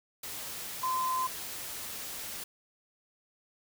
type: tone in noise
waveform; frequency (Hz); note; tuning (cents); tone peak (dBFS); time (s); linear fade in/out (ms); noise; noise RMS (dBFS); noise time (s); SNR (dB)
sine; 1030; C6; -28; -28; 0.83-1.27; 5; white; -40; 0.23-2.44; +9
effects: none